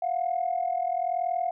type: tone pair together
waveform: sine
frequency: 688.1 / 729 Hz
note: F5 / F#5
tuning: -26 / -26 cents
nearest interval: minor second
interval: 100 cents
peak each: -27 dBFS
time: 0.02-1.51 s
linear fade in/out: 5 ms
effects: tanh soft clip ceiling -18 dBFS